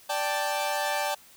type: chord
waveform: sawtooth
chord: D suspended fourth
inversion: none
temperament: equal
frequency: 587.3 / 784 / 880 Hz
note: D5 / G5 / A5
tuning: 0 / 0 / 0 cents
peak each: -27 dBFS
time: 0.09-1.15 s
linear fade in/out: 10 ms
effects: white hiss -54 dBFS RMS until 1.36 s